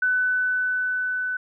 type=tone with level ramp; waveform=sine; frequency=1500 Hz; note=F#6; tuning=23 cents sharp; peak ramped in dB=-18 to -24 dBFS; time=0.02-1.37 s; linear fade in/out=5 ms; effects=none